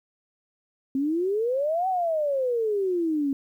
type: exponential two-way sweep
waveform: sine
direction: up then down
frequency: 261.9 to 768 to 269.6 Hz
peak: -22 dBFS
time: 0.95-3.33 s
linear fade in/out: 2 ms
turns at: 1.88 s
effects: 10-bit